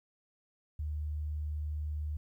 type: tone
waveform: sine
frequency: 75.5 Hz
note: D2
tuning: 48 cents sharp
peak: -33 dBFS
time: 0.79-2.17 s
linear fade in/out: 5 ms
effects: 12-bit